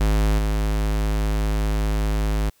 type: tone with level steps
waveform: square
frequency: 52.5 Hz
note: G#1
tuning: 19 cents sharp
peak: -17 / -20 dBFS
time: 0-2.5 s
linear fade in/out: 10 ms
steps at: 0.38 s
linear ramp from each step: 10 ms
effects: white hiss -61 dBFS RMS until 2.6 s